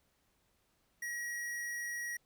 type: tone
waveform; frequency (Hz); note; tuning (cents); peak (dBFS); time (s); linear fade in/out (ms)
square; 1906; A#6; +38; -38; 1.02-2.17; 5
effects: pink hiss -75 dBFS RMS until 2.25 s